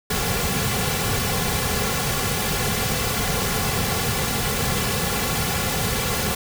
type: noise with comb filter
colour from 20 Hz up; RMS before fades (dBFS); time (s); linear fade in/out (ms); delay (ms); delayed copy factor
pink; -23; 0.1-6.35; 5; 3.2; -0.75
effects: none